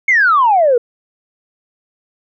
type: exponential sweep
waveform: sine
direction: down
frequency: 2217 to 460.4 Hz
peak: -7 dBFS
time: 0.08-0.78 s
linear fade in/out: 5 ms
effects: tanh soft clip ceiling -3 dBFS